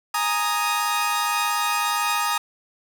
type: chord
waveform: sawtooth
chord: Ab suspended second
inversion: none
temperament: equal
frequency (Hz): 830.6 / 932.3 / 1244.5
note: Ab5 / Bb5 / Eb6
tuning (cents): 0 / 0 / 0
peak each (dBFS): -24 / -22 / -20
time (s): 0.14-2.38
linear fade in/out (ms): 5
effects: none